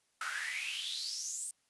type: noise with high-pass filter sweep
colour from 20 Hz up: pink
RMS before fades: -39 dBFS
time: 0.21-1.51 s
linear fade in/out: 2 ms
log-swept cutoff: 1300 to 8900 Hz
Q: 7.8
effects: white hiss -75 dBFS RMS until 1.69 s + resampled to 24000 Hz